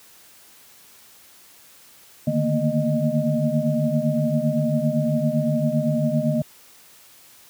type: tone cluster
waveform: sine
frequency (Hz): 146.8 / 154.5 / 227 / 237 / 614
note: D3 / D#3 / A#3 / A#3 / D#5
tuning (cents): 0 / -12 / -46 / +29 / -23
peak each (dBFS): -25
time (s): 2.27-6.42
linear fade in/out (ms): 5
effects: white hiss -50 dBFS RMS until 7.49 s + high-pass 60 Hz 12 dB/octave